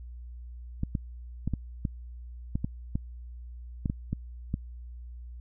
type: clicks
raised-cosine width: 5 ms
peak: -16 dBFS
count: 12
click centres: 0.834 / 0.952 / 1.476 / 1.537 / 1.852 / 2.555 / 2.645 / 2.955 / 3.858 / 3.899 / 4.13 / 4.541 s
effects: added 60 Hz sine -40 dBFS peak until 5.4 s